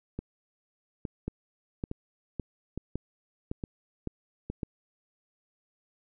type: two click trains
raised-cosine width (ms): 3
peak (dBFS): -19 / -21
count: 7 / 6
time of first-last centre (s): 1.28-4.632 / 0.19-4.5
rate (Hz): 1.79 / 1.16
effects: none